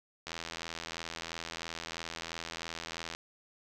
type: click train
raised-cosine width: 0.2 ms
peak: -21 dBFS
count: 240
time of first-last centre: 0.27-3.15 s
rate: 83 Hz
effects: none